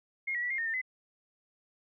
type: tone with pitch steps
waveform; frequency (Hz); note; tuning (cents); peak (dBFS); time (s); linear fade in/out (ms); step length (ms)
sine; 2142 / 1922 / 1955 / 2121 / 1837 / 1805 / 2028; C7 / B6 / B6 / C7 / A#6 / A6 / B6; +40 / -48 / -18 / +23 / -26 / +44 / +45; -30; 0.27-0.816; 10; 78
effects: none